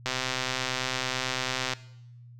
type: click train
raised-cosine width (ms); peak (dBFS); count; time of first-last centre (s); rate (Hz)
0.2; -11; 217; 0.06-1.734; 129
effects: noise-tail reverb RT60 0.8 s tail -18 dB re dry + added 120 Hz sine -46 dBFS peak until 2.39 s